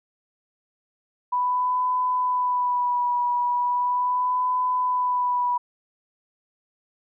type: tone with vibrato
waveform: sine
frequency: 987.8 Hz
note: B5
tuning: in tune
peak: -20 dBFS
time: 1.32-5.58 s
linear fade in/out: 10 ms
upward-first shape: sine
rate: 0.38 Hz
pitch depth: 27 cents each way
effects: none